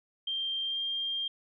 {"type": "tone with pitch glide", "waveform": "sine", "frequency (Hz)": [3172, 3198], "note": ["G7", "G7"], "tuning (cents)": [20, 34], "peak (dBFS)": -30, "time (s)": [0.27, 1.28], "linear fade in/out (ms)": 5, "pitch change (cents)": 14, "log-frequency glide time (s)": [0.65, 0.79], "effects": []}